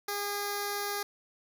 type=tone with notch filter; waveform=5% pulse; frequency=407.4 Hz; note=G#4; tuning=33 cents flat; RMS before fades=-34 dBFS; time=0.08-1.03 s; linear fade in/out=5 ms; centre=2900 Hz; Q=0.91; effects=none